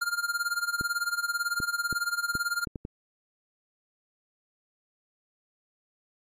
square tone with tremolo, 1400 Hz, F6, 4 cents sharp, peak -25 dBFS, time 0.01-2.65 s, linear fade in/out 10 ms, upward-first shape sine, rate 18 Hz, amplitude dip 85%
clicks, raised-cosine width 3 ms, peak -22 dBFS, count 7, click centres 0.811 / 1.602 / 1.927 / 2.353 / 2.672 / 2.758 / 2.851 s
effects AAC 64 kbps

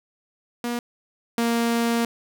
sawtooth tone pair in turn, 239.2 / 233.2 Hz, A#3 / A#3, +45 / +1 cents, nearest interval unison, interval 44 cents, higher first, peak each -21 / -16 dBFS, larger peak second, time 0.64-0.79 / 1.38-2.05 s, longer second, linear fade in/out 2 ms, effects none

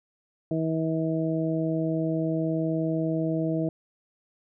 harmonic tone, 160.7 Hz, E3, 44 cents flat, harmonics 1 / 2 / 3 / 4, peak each -28 / -27 / -34 / -32 dBFS, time 0.51-3.69 s, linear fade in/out 2 ms, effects none

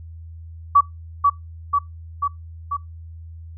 sine tone with echo, 1141 Hz, C#6, 50 cents sharp, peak -8 dBFS, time 0.75-0.81 s, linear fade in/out 10 ms, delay 490 ms, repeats 4, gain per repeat -3 dB, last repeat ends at 2.77 s, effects noise-tail reverb RT60 0.2 s tail -25 dB re dry + added 82 Hz sine -35 dBFS peak until 3.57 s

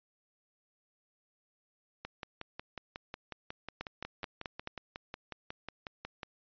two click trains, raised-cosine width 0.3 ms, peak -24 / -21 dBFS, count 24 / 5, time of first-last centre 2.05-6.232 / 3.81-4.674 s, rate 5.5 / 4.63 Hz, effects resampled to 11025 Hz

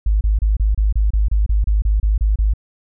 sine tone bursts, 51.91 Hz, G#1, in tune, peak -12 dBFS, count 14, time 0.06-2.537 s, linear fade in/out 5 ms, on 150 ms, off 29 ms, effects none

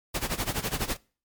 pink noise with tremolo, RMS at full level -27 dBFS, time 0.14-0.97 s, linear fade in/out 10 ms, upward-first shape sine, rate 12 Hz, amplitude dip 85%, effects noise-tail reverb RT60 0.4 s tail -24 dB re dry + MP3 96 kbps

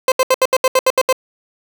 30% pulse tone bursts, 519 Hz, C5, 14 cents flat, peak -7 dBFS, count 10, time 0.08-1.127 s, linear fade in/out 2 ms, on 39 ms, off 73 ms, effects none

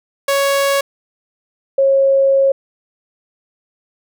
sawtooth / sine tone pair in turn, 556 / 544.2 Hz, C#5 / C#5, +5 / -32 cents, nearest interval unison, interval 37 cents, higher first, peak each -9 dBFS, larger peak neither, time 0.28-0.81 / 1.78-2.52 s, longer second, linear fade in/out 5 ms, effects none

